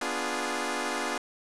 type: chord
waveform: 10% pulse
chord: B diminished seventh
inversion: none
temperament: equal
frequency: 246.9 / 293.7 / 349.2 / 415.3 Hz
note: B3 / D4 / F4 / Ab4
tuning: 0 / 0 / 0 / 0 cents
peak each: -26 dBFS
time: 0.01-1.18 s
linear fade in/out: 5 ms
effects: resampled to 24000 Hz + 7-bit